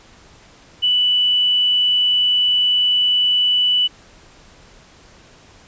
sine tone, 2970 Hz, F#7, 6 cents sharp, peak -13 dBFS, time 0.82-3.88 s, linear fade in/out 20 ms, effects pink hiss -47 dBFS RMS until 5.67 s + resampled to 16000 Hz

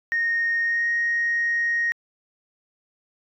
sine tone with pitch glide, 1853 to 1870.2 Hz, A#6 to A#6, -11 to +5 cents, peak -19 dBFS, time 0.12-1.92 s, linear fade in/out 0 ms, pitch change +16 cents, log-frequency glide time 0.62-0.89 s, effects tanh soft clip ceiling -16 dBFS

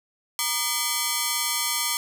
5% pulse ring-modulated tone, 1078 Hz, C#6, 49 cents flat, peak -8 dBFS, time 0.39-1.97 s, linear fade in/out 0 ms, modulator 131 Hz, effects none

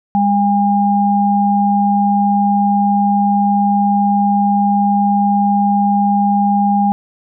sine tone pair together, 202.3 / 809.2 Hz, G#3 / G#5, -45 / -45 cents, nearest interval 2 octaves, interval 2400 cents, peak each -13 dBFS, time 0.15-6.92 s, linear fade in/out 0 ms, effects none

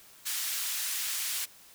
white band-pass noise, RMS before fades -33 dBFS, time 0.25-1.46 s, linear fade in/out 20 ms, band 1700 to 16000 Hz, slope 12 dB/octave, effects white hiss -55 dBFS RMS until 1.74 s

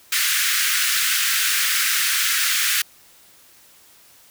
pink high-pass noise, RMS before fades -20 dBFS, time 0.12-2.82 s, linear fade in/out 5 ms, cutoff 1400 Hz, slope 48 dB/octave, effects white hiss -51 dBFS RMS until 4.3 s

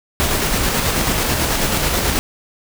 pink noise with tremolo, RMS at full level -17 dBFS, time 0.2-2.19 s, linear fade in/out 0 ms, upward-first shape square, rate 9.2 Hz, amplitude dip 25%, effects none

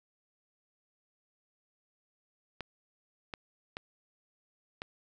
clicks, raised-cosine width 0.3 ms, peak -22 dBFS, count 4, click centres 2.607 / 3.338 / 3.769 / 4.819 s, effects none

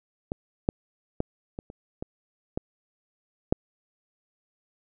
clicks, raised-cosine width 2 ms, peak -16 / -8 / -12 / -21 / -28 / -19 / -14 / -6 dBFS, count 8, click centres 0.319 / 0.689 / 1.204 / 1.589 / 1.701 / 2.025 / 2.575 / 3.525 s, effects none

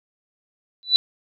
sine tone with exponential growth, 3973 Hz, B7, 10 cents sharp, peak -7 dBFS, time 0.83-0.96 s, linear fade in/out 0 ms, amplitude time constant 27 ms, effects none

